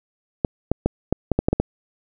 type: clicks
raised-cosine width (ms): 2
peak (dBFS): -4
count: 9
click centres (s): 0.448 / 0.716 / 0.86 / 1.126 / 1.317 / 1.39 / 1.485 / 1.53 / 1.6
effects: none